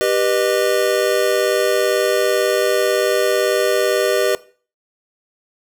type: chord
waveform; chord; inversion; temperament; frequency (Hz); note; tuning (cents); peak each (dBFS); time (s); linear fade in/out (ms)
square; G augmented; none; just; 392 / 490 / 612.5; G4 / B4 / D#5; 0 / -14 / -27; -20; 0.01-4.35; 0
effects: noise-tail reverb RT60 0.4 s tail -18 dB re dry